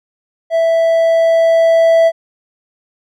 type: tone with level ramp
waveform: triangle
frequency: 659.3 Hz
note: E5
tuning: in tune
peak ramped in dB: -8 to -4 dBFS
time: 0.5-2.12 s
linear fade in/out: 50 ms
effects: none